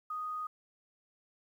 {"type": "tone", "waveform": "sine", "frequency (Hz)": 1243, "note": "D#6", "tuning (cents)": -2, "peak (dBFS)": -35, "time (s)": [0.1, 0.47], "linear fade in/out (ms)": 5, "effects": ["11-bit"]}